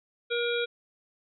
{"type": "harmonic tone", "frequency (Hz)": 475.8, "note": "A#4", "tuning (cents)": 35, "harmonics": [1, 3, 5, 7, 8], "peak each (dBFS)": [-28, -33, -35, -36, -37], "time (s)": [0.3, 0.66], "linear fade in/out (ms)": 20, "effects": []}